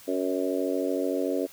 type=harmonic tone with a mistuned harmonic; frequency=93.4 Hz; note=F#2; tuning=17 cents sharp; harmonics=3 / 4 / 5 / 6 / 7; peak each=-29 / -31 / -31 / -32 / -35 dBFS; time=0.07-1.47 s; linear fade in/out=20 ms; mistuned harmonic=7; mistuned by=-16 cents; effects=white hiss -50 dBFS RMS until 1.52 s